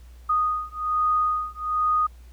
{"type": "beating tone pair", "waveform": "sine", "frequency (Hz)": [1239, 1240.2], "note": ["D#6", "D#6"], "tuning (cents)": [-8, -6], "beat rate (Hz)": 1.2, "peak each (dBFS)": -24, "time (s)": [0.29, 2.07], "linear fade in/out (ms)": 10, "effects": ["added 60 Hz sine -43 dBFS peak until 2.32 s", "pink hiss -59 dBFS RMS until 2.32 s"]}